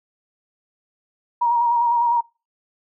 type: tone with vibrato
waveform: sine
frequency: 947 Hz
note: A#5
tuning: 27 cents sharp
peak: -15 dBFS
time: 1.41-2.21 s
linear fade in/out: 10 ms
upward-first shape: square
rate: 9.9 Hz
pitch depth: 23 cents each way
effects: noise-tail reverb RT60 0.3 s tail -25 dB re dry